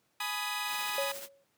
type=chord; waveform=15% pulse; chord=G# minor; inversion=none; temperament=equal with one note detuned; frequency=836.9 / 987.8 / 1244.5 Hz; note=G#5 / B5 / D#6; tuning=+13 / 0 / 0 cents; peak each=-31 dBFS; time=0.2-1.12 s; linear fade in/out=5 ms
type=noise with tremolo; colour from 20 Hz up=white; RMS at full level=-42 dBFS; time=0.65-1.29 s; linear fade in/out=50 ms; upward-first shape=sine; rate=14 Hz; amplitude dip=45%
type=tone with exponential decay; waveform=sine; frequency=554.4 Hz; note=C#5; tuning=in tune; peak=-28 dBFS; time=0.98-1.44 s; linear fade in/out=2 ms; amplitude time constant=100 ms
effects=pink hiss -73 dBFS RMS until 1.57 s + high-pass 150 Hz 12 dB/octave